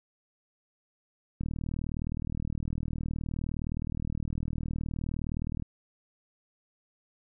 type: click train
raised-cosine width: 5 ms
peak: -21 dBFS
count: 167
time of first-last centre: 1.41-5.623 s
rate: 39.4 Hz
effects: none